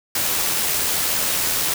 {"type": "noise with amplitude modulation", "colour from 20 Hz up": "white", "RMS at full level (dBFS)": -20, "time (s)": [0.15, 1.74], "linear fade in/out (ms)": 5, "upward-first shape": "sine", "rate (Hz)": 81, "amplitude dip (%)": 25, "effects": []}